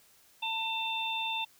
harmonic tone, 895 Hz, A5, 29 cents sharp, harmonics 1 / 3 / 4, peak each -35 / -35 / -35 dBFS, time 0.42-1.45 s, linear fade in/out 10 ms, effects white hiss -62 dBFS RMS until 1.59 s

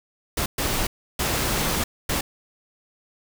pink noise bursts at uneven times, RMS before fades -24 dBFS, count 4, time 0.37-0.46 / 0.58-0.87 / 1.19-1.84 / 2.09-2.21 s, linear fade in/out 5 ms, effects none

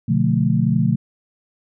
sine chord, B half-diminished seventh, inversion none, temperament equal with one note detuned, 123.47 / 146.83 / 177.56 / 220 Hz, B2 / D3 / F3 / A3, 0 / 0 / +29 / 0 cents, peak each -20 dBFS, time 0.08-0.96 s, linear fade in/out 10 ms, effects none

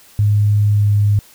sine tone with pitch glide, 103.83 to 102.99 Hz, G#2 to G#2, 0 to -14 cents, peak -10 dBFS, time 0.19-1.19 s, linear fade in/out 0 ms, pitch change -14 cents, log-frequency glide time 0.67-0.91 s, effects white hiss -46 dBFS RMS until 1.34 s

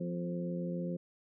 harmonic tone with a mistuned harmonic, 87.31 Hz, F2, in tune, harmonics 2 / 3 / 4 / 5 / 6, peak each -35 / -45 / -43 / -49 / -42 dBFS, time 0-0.97 s, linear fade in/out 10 ms, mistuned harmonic 3, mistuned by -36 cents, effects none

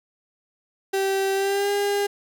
35% pulse tone with pitch glide, 388.2 to 404.9 Hz, G4 to G#4, -17 to -44 cents, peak -19 dBFS, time 0.93-2.07 s, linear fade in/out 10 ms, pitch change +73 cents, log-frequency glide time 1.34-1.7 s, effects none

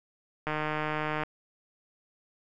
click train, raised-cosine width 0.5 ms, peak -16 dBFS, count 118, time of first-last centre 0.47-1.235 s, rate 153 Hz, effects none

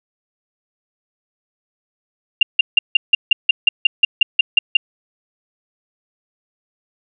sine tone bursts, 2794 Hz, F7, in tune, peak -6 dBFS, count 14, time 2.41-4.77 s, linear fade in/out 5 ms, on 20 ms, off 160 ms, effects none

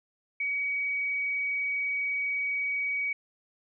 sine tone with frequency modulation, 2262 Hz, C#7, 34 cents sharp, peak -27 dBFS, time 0.4-3.13 s, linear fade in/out 5 ms, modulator 24.1 Hz, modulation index 0.23, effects none

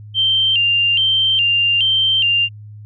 sine tone with vibrato, 2957 Hz, F#7, 2 cents flat, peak -12 dBFS, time 0.14-2.49 s, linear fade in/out 50 ms, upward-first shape square, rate 1.2 Hz, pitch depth 99 cents each way, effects added 105 Hz sine -33 dBFS peak until 2.85 s

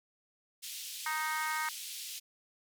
pink band-pass noise, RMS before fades -43 dBFS, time 0.62-2.2 s, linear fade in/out 20 ms, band 2900 to 16000 Hz, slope 24 dB/octave
harmonic tone, 311.1 Hz, D#4, in tune, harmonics 3 / 4 / 5 / 6 / 7, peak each -37 / -38 / -39 / -40 / -40 dBFS, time 1.06-1.69 s, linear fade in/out 2 ms
effects none

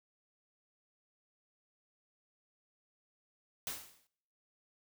white noise with exponential decay, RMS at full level -37 dBFS, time 3.67-4.07 s, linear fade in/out 1 ms, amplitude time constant 86 ms, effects noise-tail reverb RT60 0.8 s tail -26 dB re dry

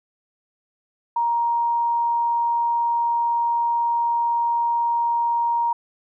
sine tone, 939 Hz, A#5, 12 cents sharp, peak -18 dBFS, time 1.16-5.73 s, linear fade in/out 5 ms, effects none

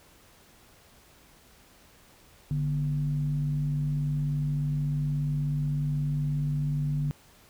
sine tone with frequency modulation, 146.83 Hz, D3, in tune, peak -25 dBFS, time 2.51-7.11 s, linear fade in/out 0 ms, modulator 96.7 Hz, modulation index 0.42, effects pink hiss -57 dBFS RMS until 7.49 s

